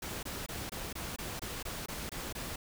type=noise bursts; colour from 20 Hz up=pink; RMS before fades=-40 dBFS; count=11; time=0.02-2.56 s; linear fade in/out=5 ms; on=210 ms; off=23 ms; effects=none